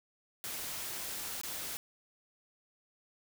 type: noise with dropouts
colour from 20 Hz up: white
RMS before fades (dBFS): -40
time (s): 0.44-1.77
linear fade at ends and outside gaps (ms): 0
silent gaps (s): 1.414-1.434
effects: none